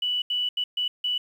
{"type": "tone bursts at uneven times", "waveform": "sine", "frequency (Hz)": 2960, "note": "F#7", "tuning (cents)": 0, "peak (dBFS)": -23, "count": 5, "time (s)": [[0.02, 0.22], [0.3, 0.49], [0.57, 0.64], [0.77, 0.88], [1.04, 1.18]], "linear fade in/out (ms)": 5, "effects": ["9-bit"]}